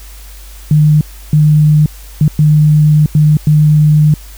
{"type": "tone bursts at uneven times", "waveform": "sine", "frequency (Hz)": 151.5, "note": "D#3", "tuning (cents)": -46, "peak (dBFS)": -4, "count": 6, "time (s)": [[0.71, 1.01], [1.33, 1.86], [2.21, 2.28], [2.39, 3.06], [3.15, 3.37], [3.47, 4.14]], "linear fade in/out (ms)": 2, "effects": ["added 50 Hz sine -30 dBFS peak until 4.37 s", "white hiss -38 dBFS RMS until 4.37 s"]}